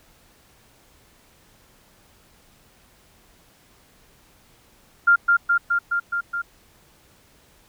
sine tone with echo, 1396.9 Hz, F6, in tune, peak -11 dBFS, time 5.07-5.16 s, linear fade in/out 10 ms, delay 210 ms, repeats 6, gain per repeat -2 dB, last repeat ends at 6.42 s, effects pink hiss -56 dBFS RMS until 7.68 s

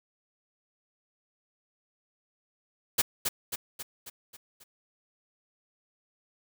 white noise with echo, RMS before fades -23 dBFS, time 2.98-3.02 s, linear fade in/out 10 ms, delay 270 ms, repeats 6, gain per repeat -5 dB, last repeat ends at 4.64 s, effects none

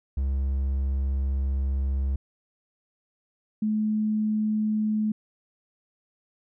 triangle / sine tone pair in turn, 67.6 / 214.6 Hz, C#2 / A3, -43 / -43 cents, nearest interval octave + minor sixth, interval 2000 cents, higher second, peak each -21 / -22 dBFS, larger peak first, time 0.17-2.16 / 3.62-5.12 s, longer first, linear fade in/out 5 ms, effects none

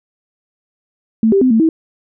sine tone with pitch steps, 222.5 / 392.7 / 256.6 / 223.8 / 322.1 Hz, A3 / G4 / C4 / A3 / E4, +20 / +3 / -34 / +30 / -40 cents, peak -8 dBFS, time 1.23-1.69 s, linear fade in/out 2 ms, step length 92 ms, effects none

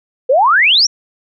sine exponential sweep, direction up, 481.4 to 5920 Hz, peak -7 dBFS, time 0.29-0.87 s, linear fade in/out 10 ms, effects none

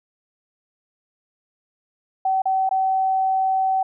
sine tone with dropouts, 763 Hz, G5, 47 cents flat, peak -17 dBFS, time 2.25-3.83 s, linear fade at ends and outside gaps 5 ms, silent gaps 2.42-2.455 / 2.692-2.71 s, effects none

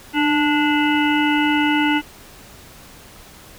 harmonic tone with a mistuned harmonic, 292.4 Hz, D4, 7 cents flat, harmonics 1 / 3 / 5 / 7 / 9 / 10, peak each -17 / -22 / -24 / -25 / -27 / -27 dBFS, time 0.13-2.02 s, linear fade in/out 50 ms, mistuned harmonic 1, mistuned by +41 cents, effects pink hiss -43 dBFS RMS until 3.58 s

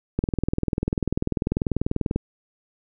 click train, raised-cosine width 3 ms, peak -9 dBFS, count 41, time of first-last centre 0.19-2.16 s, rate 20.3 Hz, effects none

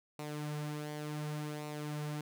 sawtooth tone with flanger, 150 Hz, D3, 37 cents sharp, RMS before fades -40 dBFS, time 0.19-2.21 s, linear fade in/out 2 ms, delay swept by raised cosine 0.61 to 5.91 ms, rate 0.68 Hz, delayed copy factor -0.55, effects none

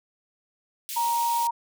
white high-pass noise, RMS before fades -34 dBFS, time 0.89-1.47 s, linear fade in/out 0 ms, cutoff 2400 Hz, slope 24 dB/octave
sine tone, 938 Hz, A#5, 11 cents sharp, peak -22 dBFS, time 0.96-1.51 s, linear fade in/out 10 ms
effects none

